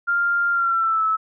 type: tone with pitch glide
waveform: sine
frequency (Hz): 1396.9 to 1303.4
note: F6 to E6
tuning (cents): 0 to -20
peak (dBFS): -17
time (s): 0.07-1.17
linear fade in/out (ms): 20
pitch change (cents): -120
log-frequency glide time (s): 0.51-1.05
effects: none